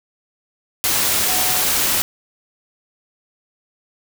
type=tone in noise; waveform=sine; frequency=740 Hz; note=F#5; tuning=in tune; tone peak=-28 dBFS; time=1.28-1.61 s; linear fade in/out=0 ms; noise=white; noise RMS=-18 dBFS; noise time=0.84-2.02 s; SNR=-13 dB; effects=none